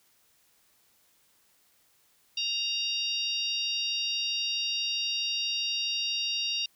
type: harmonic tone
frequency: 932.3 Hz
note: A#5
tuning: in tune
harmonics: 3 / 4 / 5 / 6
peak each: -31 / -33 / -35 / -37 dBFS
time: 2.37-6.66 s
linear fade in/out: 5 ms
effects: white hiss -66 dBFS RMS until 6.75 s